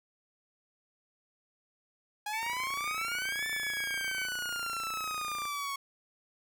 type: exponential two-way sweep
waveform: sawtooth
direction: up then down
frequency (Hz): 824 to 1767 to 1102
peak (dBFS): -30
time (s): 2.26-5.76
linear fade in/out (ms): 5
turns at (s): 3.47
type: tone with tremolo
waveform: sine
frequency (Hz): 2260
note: C#7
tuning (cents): +33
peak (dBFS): -35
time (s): 2.33-4.27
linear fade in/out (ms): 5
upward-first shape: square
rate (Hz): 7.6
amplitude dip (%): 40
type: click train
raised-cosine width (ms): 0.5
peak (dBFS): -30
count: 89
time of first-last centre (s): 2.43-5.454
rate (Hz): 29.1
effects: none